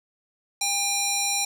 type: tone with band-pass filter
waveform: square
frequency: 804 Hz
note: G5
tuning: 44 cents sharp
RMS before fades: -25 dBFS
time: 0.61-1.45 s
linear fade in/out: 5 ms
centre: 6900 Hz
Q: 1.3
effects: none